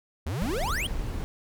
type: exponential sweep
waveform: square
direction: up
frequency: 68.3 to 3360 Hz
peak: -29 dBFS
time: 0.26-0.87 s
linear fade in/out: 5 ms
type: noise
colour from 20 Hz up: brown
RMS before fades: -31 dBFS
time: 0.42-1.24 s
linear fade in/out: 0 ms
effects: none